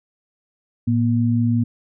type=tone pair together; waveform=sine; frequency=112.4 / 238.2 Hz; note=A2 / A#3; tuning=+37 / +38 cents; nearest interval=octave + minor second; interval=1301 cents; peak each=-18 dBFS; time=0.87-1.64 s; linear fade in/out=10 ms; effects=none